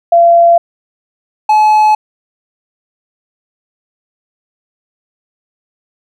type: tone pair in turn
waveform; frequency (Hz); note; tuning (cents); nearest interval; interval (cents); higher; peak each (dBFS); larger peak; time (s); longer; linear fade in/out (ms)
sine / triangle; 683 / 855.5; F5 / A5; -39 / -49; major third; 390; second; -3; neither; 0.12-0.58 / 1.49-1.95; neither; 5
effects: none